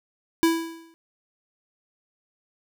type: tone with exponential decay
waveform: square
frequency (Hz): 329.6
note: E4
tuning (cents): 0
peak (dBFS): -15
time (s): 0.43-0.94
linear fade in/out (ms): 0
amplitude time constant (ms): 110
effects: none